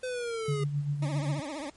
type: linear sweep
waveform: square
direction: down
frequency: 513 to 406.9 Hz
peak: -32 dBFS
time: 0.03-0.64 s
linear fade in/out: 5 ms
type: tone with tremolo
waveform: sine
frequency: 144.5 Hz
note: D3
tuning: 28 cents flat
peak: -25 dBFS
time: 0.48-1.4 s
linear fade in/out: 5 ms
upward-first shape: sine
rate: 7.6 Hz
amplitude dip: 55%
type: tone with vibrato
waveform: 20% pulse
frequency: 293.7 Hz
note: D4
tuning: in tune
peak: -30 dBFS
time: 1.02-1.7 s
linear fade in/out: 5 ms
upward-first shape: triangle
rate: 15 Hz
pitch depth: 180 cents each way
effects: pink hiss -60 dBFS RMS until 1.76 s + MP3 48 kbps